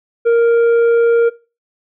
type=tone with tanh clipping; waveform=sine; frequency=466.2 Hz; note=A#4; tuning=in tune; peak=-9 dBFS; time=0.25-1.3 s; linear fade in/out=20 ms; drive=5 dB; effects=noise-tail reverb RT60 0.3 s tail -19 dB re dry